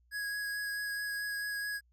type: tone with vibrato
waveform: square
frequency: 1661.2 Hz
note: G#6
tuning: in tune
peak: -35 dBFS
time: 0.11-1.81 s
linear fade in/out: 50 ms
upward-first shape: sine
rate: 4.6 Hz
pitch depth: 11 cents each way
effects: added 60 Hz sine -65 dBFS peak until 1.92 s